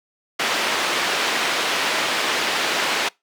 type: band-pass noise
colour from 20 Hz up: white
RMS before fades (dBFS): -22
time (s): 0.39-3.09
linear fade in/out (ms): 10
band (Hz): 300 to 3200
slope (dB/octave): 12
effects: noise-tail reverb RT60 0.2 s tail -24 dB re dry